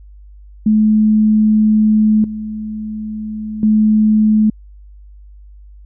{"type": "tone with level steps", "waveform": "sine", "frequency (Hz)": 215.1, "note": "A3", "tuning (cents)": -39, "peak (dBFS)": [-8, -21, -8], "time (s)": [0.66, 4.5], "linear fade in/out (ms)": 5, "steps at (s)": [2.24, 3.63], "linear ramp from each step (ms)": 2, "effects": ["added 50 Hz sine -36 dBFS peak until 5.85 s"]}